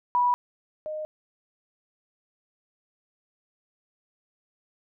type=tone pair in turn; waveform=sine; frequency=978 / 616.1 Hz; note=B5 / D#5; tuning=-17 / -17 cents; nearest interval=minor sixth; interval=800 cents; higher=first; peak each=-19 / -30 dBFS; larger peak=first; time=0.15-0.34 / 0.86-1.05 s; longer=neither; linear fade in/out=0 ms; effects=none